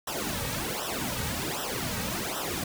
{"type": "noise with flanger", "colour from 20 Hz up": "pink", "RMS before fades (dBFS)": -32, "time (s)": [0.07, 2.64], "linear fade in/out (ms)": 5, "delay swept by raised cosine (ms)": [0.44, 2.94], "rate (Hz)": 1.3, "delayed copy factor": -0.9, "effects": []}